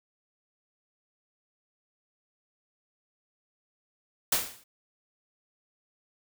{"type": "noise with exponential decay", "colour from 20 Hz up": "white", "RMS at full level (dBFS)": -22, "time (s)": [4.32, 4.64], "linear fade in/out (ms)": 5, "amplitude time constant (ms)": 69, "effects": []}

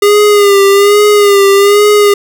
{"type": "tone with vibrato", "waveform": "square", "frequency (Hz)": 405.9, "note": "G#4", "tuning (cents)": -40, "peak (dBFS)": -4, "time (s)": [0.02, 2.14], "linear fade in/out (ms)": 5, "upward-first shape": "sine", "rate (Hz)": 1.2, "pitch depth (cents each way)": 48, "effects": []}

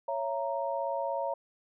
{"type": "chord", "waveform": "sine", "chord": "A# diminished", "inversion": "first", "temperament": "equal with one note detuned", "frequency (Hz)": [554.4, 670.8, 932.3], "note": ["C#5", "E5", "A#5"], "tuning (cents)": [0, 30, 0], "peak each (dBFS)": [-33, -35, -34], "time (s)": [0.08, 1.34], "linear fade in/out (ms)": 5, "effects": []}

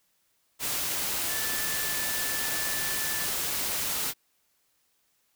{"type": "tone in noise", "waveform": "sine", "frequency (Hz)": 1752, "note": "A6", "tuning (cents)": -8, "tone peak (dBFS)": -36, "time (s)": [1.27, 3.29], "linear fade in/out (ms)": 50, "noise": "white", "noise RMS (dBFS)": -30, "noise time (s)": [0.59, 4.14], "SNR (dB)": -9, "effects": ["white hiss -71 dBFS RMS until 5.35 s"]}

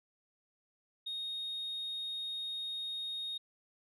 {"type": "tone", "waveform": "sine", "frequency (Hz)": 3720, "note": "A#7", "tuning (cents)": -4, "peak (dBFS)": -35, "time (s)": [1.06, 3.38], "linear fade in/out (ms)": 10, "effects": ["tanh soft clip ceiling -34 dBFS"]}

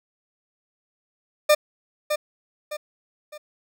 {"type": "tone with echo", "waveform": "40% pulse", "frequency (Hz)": 601, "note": "D5", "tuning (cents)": 40, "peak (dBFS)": -12, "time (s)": [1.49, 1.55], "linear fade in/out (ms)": 10, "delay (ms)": 610, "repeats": 3, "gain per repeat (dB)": -8, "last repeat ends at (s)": 3.38, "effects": []}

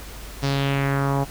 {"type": "tone with low-pass filter sweep", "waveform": "sawtooth", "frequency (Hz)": 138.59, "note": "C#3", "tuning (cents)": 0, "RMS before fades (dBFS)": -22, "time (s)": [0.42, 1.25], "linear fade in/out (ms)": 20, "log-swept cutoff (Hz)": [5400, 820], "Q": 2.4, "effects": ["added 50 Hz sine -37 dBFS peak until 1.3 s", "pink hiss -40 dBFS RMS until 1.3 s"]}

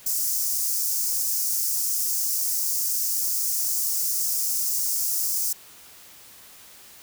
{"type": "high-pass noise", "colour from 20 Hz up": "white", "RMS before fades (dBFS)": -25, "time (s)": [0.06, 5.53], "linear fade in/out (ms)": 5, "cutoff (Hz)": 5100, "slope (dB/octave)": 48, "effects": ["white hiss -48 dBFS RMS until 7.02 s"]}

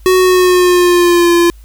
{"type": "tone with pitch glide", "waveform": "square", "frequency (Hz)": [370.8, 344], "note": ["F#4", "F4"], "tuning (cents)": [4, -26], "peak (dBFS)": -7, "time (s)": [0.06, 1.5], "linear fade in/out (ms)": 0, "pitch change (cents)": -130, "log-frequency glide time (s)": [0.17, 1.32], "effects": ["added 52 Hz sine -34 dBFS peak until 1.64 s", "white hiss -51 dBFS RMS until 1.64 s"]}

